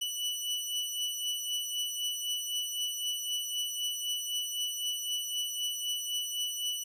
sawtooth beating tone pair, 2960 / 2963.9 Hz, F#7 / F#7, 0 / +2 cents, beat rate 3.9 Hz, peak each -30 / -35 dBFS, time 0.01-6.84 s, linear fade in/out 10 ms, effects resampled to 32000 Hz

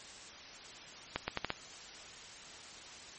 accelerating click train, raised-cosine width 0.3 ms, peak -16 dBFS, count 5, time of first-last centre 1.16-1.504 s, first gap 120 ms, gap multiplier 0.78, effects white hiss -50 dBFS RMS until 3.18 s + MP3 32 kbps

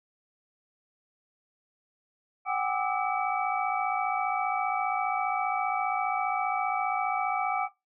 sine tone cluster, 747 / 802 / 1190 / 1301 / 2291 Hz, F#5 / G5 / D6 / E6 / D7, +16 / +39 / +22 / -23 / -44 cents, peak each -30 / -32 / -33 / -34 / -35 dBFS, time 2.45-7.69 s, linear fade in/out 50 ms, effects noise-tail reverb RT60 0.2 s tail -19 dB re dry

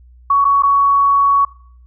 sine tone with dropouts, 1120 Hz, C#6, 18 cents sharp, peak -9 dBFS, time 0.3-1.45 s, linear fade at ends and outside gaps 5 ms, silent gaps 0.445-0.45 / 0.624-0.633 s, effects noise-tail reverb RT60 0.6 s tail -22 dB re dry + added 61 Hz sine -41 dBFS peak until 1.86 s

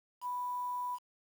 sine tone with quantisation, 987.8 Hz, B5, in tune, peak -34 dBFS, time 0.21-0.99 s, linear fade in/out 50 ms, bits 9, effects none

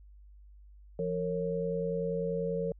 sine tone cluster, 170.7 / 458.7 / 549 Hz, F3 / A#4 / C#5, -39 / -28 / -17 cents, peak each -35 / -32 / -36 dBFS, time 0.99-2.72 s, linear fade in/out 2 ms, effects added 50 Hz sine -51 dBFS peak until 2.79 s

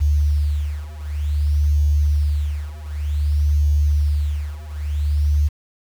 sine beating tone pair, 73.42 / 73.96 Hz, D2 / D2, 0 / +13 cents, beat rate 0.54 Hz, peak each -20 / -18 dBFS, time 0-5.49 s, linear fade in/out 20 ms, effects 7-bit

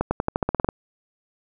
accelerating click train, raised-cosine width 1 ms, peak -7 dBFS, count 11, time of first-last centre 0.01-0.688 s, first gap 100 ms, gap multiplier 0.91, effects none

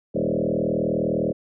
sine tone with frequency modulation, 364.8 Hz, F#4, 24 cents flat, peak -20 dBFS, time 0.14-1.33 s, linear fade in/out 20 ms, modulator 39.9 Hz, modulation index 5.6, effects none

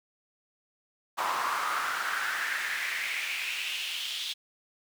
brown noise with high-pass filter sweep, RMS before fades -32 dBFS, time 1.17-4.34 s, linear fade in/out 20 ms, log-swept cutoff 1000 to 3500 Hz, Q 4.2, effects none

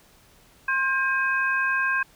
sine tone cluster, 1061 / 1600 / 2531 Hz, C6 / G6 / D#7, +24 / +35 / +29 cents, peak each -28 / -22 / -30 dBFS, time 0.68-2.03 s, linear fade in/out 5 ms, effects pink hiss -56 dBFS RMS until 2.15 s

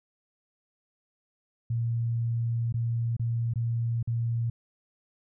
sine tone with dropouts, 116.54 Hz, A#2, in tune, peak -25 dBFS, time 1.7-4.5 s, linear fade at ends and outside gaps 5 ms, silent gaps 2.725-2.741 / 3.167-3.195 / 3.537-3.557 / 4.028-4.074 s, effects none

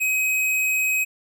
square tone, 2532 Hz, D#7, 30 cents sharp, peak -20 dBFS, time 0-1.05 s, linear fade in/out 20 ms, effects none

